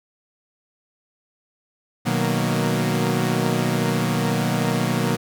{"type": "chord", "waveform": "sawtooth", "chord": "B major seventh", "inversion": "none", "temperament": "equal with one note detuned", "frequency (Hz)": [123.47, 154.58, 185, 233.1], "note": ["B2", "D#3", "F#3", "A#3"], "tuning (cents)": [0, -11, 0, 0], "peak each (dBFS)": -21, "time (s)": [2.05, 5.17], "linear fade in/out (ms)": 20, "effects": []}